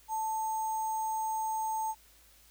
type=tone with sample-and-hold; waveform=sine; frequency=880 Hz; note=A5; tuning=in tune; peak=-30 dBFS; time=0.08-1.95 s; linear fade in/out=50 ms; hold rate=7350 Hz; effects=added 54 Hz sine -64 dBFS peak until 2.5 s + white hiss -61 dBFS RMS until 2.5 s